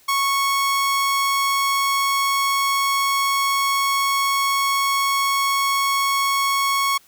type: tone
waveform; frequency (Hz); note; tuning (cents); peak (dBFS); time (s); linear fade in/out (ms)
sawtooth; 1104; C#6; -7; -14; 0.08-6.98; 10
effects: white hiss -54 dBFS RMS until 7.07 s

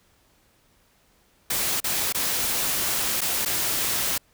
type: noise with dropouts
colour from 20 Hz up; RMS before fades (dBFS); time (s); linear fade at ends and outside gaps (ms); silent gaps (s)
white; -25; 1.5-4.18; 5; 1.803-1.841 / 2.125-2.146 / 3.208-3.215 / 3.451-3.458
effects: pink hiss -62 dBFS RMS until 4.33 s

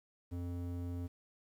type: tone with band-pass filter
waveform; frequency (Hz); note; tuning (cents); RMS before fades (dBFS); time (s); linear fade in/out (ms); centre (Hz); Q
square; 87.31; F2; 0; -40; 0.31-1.08; 20; 180; 1.3
effects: 11-bit

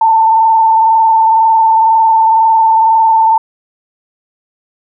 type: tone with frequency modulation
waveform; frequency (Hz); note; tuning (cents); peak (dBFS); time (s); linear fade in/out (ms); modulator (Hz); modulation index
sine; 893; A5; +25; -5; 0.01-3.38; 5; 22; 0.88
effects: none

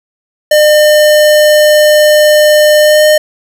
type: tone with pitch glide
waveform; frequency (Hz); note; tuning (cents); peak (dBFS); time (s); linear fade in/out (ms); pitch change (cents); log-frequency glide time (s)
square; 604 to 610; D5 to D#5; +48 to -34; -4; 0.51-3.18; 5; +18; 2.81-3.05
effects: none

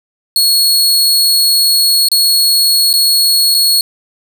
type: tone with dropouts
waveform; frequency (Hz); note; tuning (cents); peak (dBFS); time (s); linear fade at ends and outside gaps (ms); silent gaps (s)
sawtooth; 4337; C#8; -39; -5; 0.36-3.81; 1; 2.086-2.116 / 2.93-2.938 / 3.543-3.547
effects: none

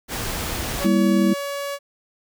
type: noise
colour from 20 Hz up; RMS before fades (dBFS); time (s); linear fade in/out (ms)
pink; -27; 0.08-0.88; 50
type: tone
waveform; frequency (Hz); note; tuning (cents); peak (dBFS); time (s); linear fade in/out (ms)
sawtooth; 565; C#5; +33; -22; 0.78-1.79; 50
type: chord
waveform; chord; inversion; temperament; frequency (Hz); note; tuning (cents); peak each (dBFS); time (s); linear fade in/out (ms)
sine; E diminished; first; just; 197.78 / 237.3 / 329.6; G3 / Bb3 / E4; +16 / +31 / 0; -17 / -22 / -20; 0.84-1.34; 10
effects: none

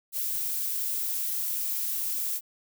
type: noise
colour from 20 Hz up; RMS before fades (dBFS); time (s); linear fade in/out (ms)
violet; -30; 0.12-2.41; 50
effects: none

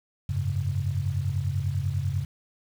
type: tone cluster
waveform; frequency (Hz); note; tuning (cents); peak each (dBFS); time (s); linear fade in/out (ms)
sine; 90.6 / 100.7 / 136.9; F#2 / G2 / C#3; -36 / +47 / -21; -29; 0.29-2.25; 5
effects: 8-bit

